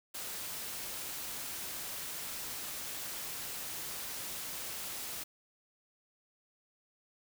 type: noise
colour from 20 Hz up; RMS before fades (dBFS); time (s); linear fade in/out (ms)
white; -41; 0.14-5.24; 10
effects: none